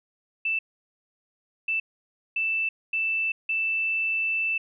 sine tone bursts at uneven times, 2651 Hz, E7, 9 cents sharp, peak -23 dBFS, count 5, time 0.45-0.59 / 1.68-1.8 / 2.36-2.69 / 2.93-3.32 / 3.49-4.58 s, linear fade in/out 5 ms, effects none

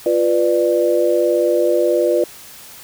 sine chord, B diminished, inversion second, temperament equal with one note detuned, 349.2 / 493.9 / 592.4 Hz, F4 / B4 / D5, 0 / 0 / +15 cents, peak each -17 dBFS, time 0.06-2.24 s, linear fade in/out 2 ms, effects white hiss -39 dBFS RMS until 2.83 s

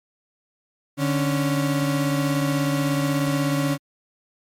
35% pulse tone pair together, 146.83 / 277.2 Hz, D3 / C#4, 0 / 0 cents, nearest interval major seventh, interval 1100 cents, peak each -21 dBFS, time 0.97-3.78 s, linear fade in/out 50 ms, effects MP3 64 kbps

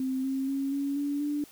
sine tone with pitch steps, 261.6 / 267.6 / 273.7 / 279.9 / 286.3 / 292.8 Hz, C4 / C4 / C#4 / C#4 / D4 / D4, 0 / +39 / -22 / +17 / -44 / -5 cents, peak -27 dBFS, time 0-1.44 s, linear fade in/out 2 ms, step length 240 ms, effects white hiss -54 dBFS RMS until 1.51 s

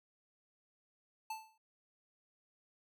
square tone with exponential decay, 880 Hz, A5, in tune, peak -38 dBFS, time 1.3-1.58 s, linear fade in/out 5 ms, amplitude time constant 60 ms, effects none

